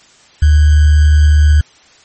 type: tone with sample-and-hold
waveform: sine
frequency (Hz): 75.1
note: D2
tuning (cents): +39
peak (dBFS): -4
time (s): 0.42-1.61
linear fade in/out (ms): 5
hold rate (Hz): 1575
effects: white hiss -45 dBFS RMS until 2.04 s + MP3 32 kbps